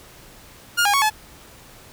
sawtooth tone with pitch steps, 1418 / 814 / 1111 / 859 Hz, F6 / G#5 / C#6 / A5, +26 / -35 / +4 / -42 cents, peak -12 dBFS, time 0.77-1.102 s, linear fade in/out 20 ms, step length 83 ms, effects pink hiss -46 dBFS RMS until 1.92 s

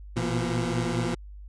20% pulse tone cluster, 117.2 / 122 / 170.2 Hz, A#2 / B2 / F3, +10 / -21 / -44 cents, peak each -25 dBFS, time 0.16-1.15 s, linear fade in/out 10 ms, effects added 50 Hz sine -40 dBFS peak until 1.48 s + resampled to 22050 Hz

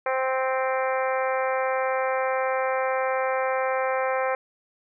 harmonic tone, 261.6 Hz, C4, in tune, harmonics 2 / 3 / 4 / 5 / 6 / 7 / 8 / 9, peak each -25 / -29 / -31 / -33 / -35 / -36 / -37 / -38 dBFS, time 0.06-4.35 s, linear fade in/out 2 ms, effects none

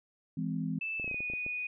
sine chord, E augmented, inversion none, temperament just, 164.81 / 206 / 257.5 Hz, E3 / G#3 / B#3, 0 / -14 / -28 cents, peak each -34 / -37 / -36 dBFS, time 0.37-0.79 s, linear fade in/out 5 ms
sine tone with pitch glide, 2636 to 2474 Hz, E7 to D#7, -1 to -10 cents, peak -33 dBFS, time 0.81-1.67 s, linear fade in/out 5 ms, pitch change -109 cents, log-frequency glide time 1.01-1.16 s
clicks, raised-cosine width 2 ms, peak -31 dBFS, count 9, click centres 0.998 / 1.044 / 1.078 / 1.113 / 1.144 / 1.205 / 1.3 / 1.336 / 1.464 s
effects none

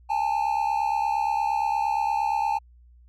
triangle tone pair together, 819 / 887.6 Hz, G#5 / A5, -24 / +15 cents, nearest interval minor second, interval 139 cents, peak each -23 dBFS, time 0.09-2.59 s, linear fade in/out 20 ms, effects added 60 Hz sine -50 dBFS peak until 3.08 s

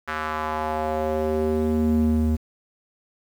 square tone with band-pass filter sweep, 77.78 Hz, D#2, in tune, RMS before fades -23 dBFS, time 0.07-2.37 s, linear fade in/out 20 ms, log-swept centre 1500 to 160 Hz, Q 2.2, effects 8-bit

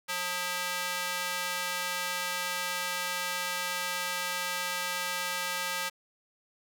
square tone with high-pass filter, 179.2 Hz, F3, 45 cents sharp, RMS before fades -33 dBFS, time 0.08-5.9 s, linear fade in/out 20 ms, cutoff 1300 Hz, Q 0.74, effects none

